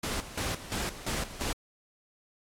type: noise with tremolo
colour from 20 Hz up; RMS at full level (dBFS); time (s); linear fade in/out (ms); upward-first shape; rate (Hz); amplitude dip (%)
pink; -32; 0.03-1.53; 5; square; 2.9; 75
effects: low-pass 11000 Hz 12 dB/octave + AAC 64 kbps